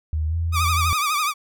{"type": "tone with pitch glide", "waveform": "sine", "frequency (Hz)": [77.78, 83.36], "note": ["D#2", "E2"], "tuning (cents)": [0, 20], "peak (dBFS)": -20, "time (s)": [0.13, 0.93], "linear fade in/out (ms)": 0, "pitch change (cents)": 120, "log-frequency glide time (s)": [0.28, 0.35]}
{"type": "tone with vibrato", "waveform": "sawtooth", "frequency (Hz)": 1200, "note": "D6", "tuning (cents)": 37, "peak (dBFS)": -16, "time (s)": [0.52, 1.34], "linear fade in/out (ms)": 50, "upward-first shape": "triangle", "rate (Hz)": 12, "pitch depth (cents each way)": 110}
{"effects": []}